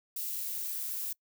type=noise with high-pass filter sweep; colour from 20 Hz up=violet; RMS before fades=-36 dBFS; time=0.16-1.13 s; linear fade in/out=5 ms; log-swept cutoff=3000 to 620 Hz; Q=1; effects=noise-tail reverb RT60 0.1 s tail -25 dB re dry